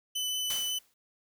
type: tone with vibrato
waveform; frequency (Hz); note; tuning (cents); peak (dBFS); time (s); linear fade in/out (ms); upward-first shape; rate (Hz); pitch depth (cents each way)
sawtooth; 3006; F#7; +27; -27; 0.15-0.79; 10; sine; 5.6; 8
type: noise with exponential decay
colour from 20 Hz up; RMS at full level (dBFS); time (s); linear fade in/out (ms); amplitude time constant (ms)
white; -34; 0.5-0.94; 2; 95
effects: none